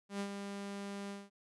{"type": "tone with ADSR envelope", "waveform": "sawtooth", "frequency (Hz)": 200, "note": "G3", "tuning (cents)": 35, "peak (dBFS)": -31, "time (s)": [0.09, 1.3], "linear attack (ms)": 110, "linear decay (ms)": 76, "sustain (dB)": -6, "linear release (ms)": 200, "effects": ["resampled to 24000 Hz"]}